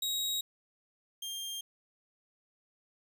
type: tone pair in turn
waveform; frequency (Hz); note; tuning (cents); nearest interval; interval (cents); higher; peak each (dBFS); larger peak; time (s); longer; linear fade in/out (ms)
sawtooth; 3803 / 3198; A#7 / G7; +34 / +34; minor third; 300; first; -28 / -34; first; 0.02-0.41 / 1.22-1.61; neither; 5
effects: none